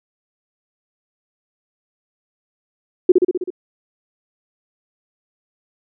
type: tone with echo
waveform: sine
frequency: 362.8 Hz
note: F#4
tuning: 34 cents flat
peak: -4 dBFS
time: 3.09-3.12 s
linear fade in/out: 5 ms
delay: 64 ms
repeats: 6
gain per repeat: -3 dB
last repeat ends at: 3.504 s
effects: none

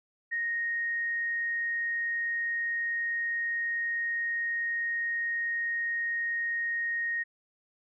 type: tone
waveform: sine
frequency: 1864.7 Hz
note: A#6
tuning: in tune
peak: -28 dBFS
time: 0.31-7.24 s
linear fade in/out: 20 ms
effects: none

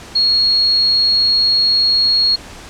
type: tone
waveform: sine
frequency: 4307 Hz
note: C8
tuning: 49 cents sharp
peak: -10 dBFS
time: 0.15-2.36 s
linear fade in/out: 10 ms
effects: pink hiss -35 dBFS RMS until 2.69 s + low-pass 8000 Hz 12 dB/octave

